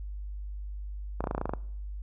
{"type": "clicks", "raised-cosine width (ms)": 1, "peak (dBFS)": -16, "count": 10, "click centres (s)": [1.206, 1.241, 1.272, 1.311, 1.349, 1.38, 1.414, 1.456, 1.494, 1.536], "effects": ["noise-tail reverb RT60 0.7 s tail -23 dB re dry", "added 50 Hz sine -35 dBFS peak until 2.02 s"]}